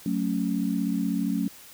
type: chord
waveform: sine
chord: F# minor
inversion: none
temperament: just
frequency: 185 / 222 / 277.5 Hz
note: F#3 / A3 / C#4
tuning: 0 / +16 / +2 cents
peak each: -28 dBFS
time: 0.06-1.48 s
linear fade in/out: 2 ms
effects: white hiss -48 dBFS RMS until 1.73 s